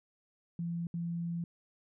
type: tone bursts at uneven times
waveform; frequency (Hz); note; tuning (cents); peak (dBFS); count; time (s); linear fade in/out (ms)
sine; 170; F3; -46; -33; 2; 0.59-0.87 / 0.94-1.44; 2
effects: none